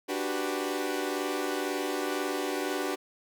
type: chord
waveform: sawtooth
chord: G major seventh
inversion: second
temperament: equal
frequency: 293.7 / 370 / 392 / 493.9 Hz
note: D4 / F#4 / G4 / B4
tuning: 0 / 0 / 0 / 0 cents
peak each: -30 / -30 / -32 / -33 dBFS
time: 0.08-2.96 s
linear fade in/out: 20 ms
effects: none